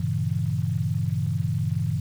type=chord; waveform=sine; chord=G diminished seventh; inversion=none; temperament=equal with one note detuned; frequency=98 / 116.54 / 138.59 / 163.49 Hz; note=G2 / Bb2 / Db3 / Fb3; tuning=0 / 0 / 0 / -14 cents; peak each=-28 dBFS; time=0-2 s; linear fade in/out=5 ms; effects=8-bit